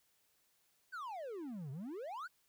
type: exponential two-way sweep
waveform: triangle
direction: down then up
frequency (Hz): 1589 to 127.6 to 1589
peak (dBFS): -40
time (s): 0.92-2.28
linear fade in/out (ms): 20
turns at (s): 1.71
effects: white hiss -75 dBFS RMS until 2.48 s